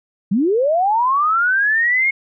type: linear sweep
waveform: sine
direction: up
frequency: 175 to 2179 Hz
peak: -13 dBFS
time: 0.31-2.11 s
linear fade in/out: 10 ms
effects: none